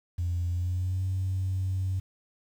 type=tone with pitch glide; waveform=sine; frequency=87.31 to 94.12 Hz; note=F2 to F#2; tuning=0 to +30 cents; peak=-25 dBFS; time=0.18-2 s; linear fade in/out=10 ms; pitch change=+130 cents; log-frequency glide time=0.49-1.04 s; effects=tanh soft clip ceiling -22 dBFS + 9-bit